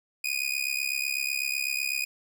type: tone with amplitude modulation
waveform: sawtooth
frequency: 2473 Hz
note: D#7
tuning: 11 cents flat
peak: -20 dBFS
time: 0.24-2.05 s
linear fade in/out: 5 ms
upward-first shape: sine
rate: 68 Hz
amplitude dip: 90%
effects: none